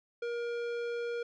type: tone with tanh clipping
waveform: sine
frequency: 473.2 Hz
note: A#4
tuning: 26 cents sharp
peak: -35 dBFS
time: 0.22-1.23 s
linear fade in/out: 5 ms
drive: 15 dB
effects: none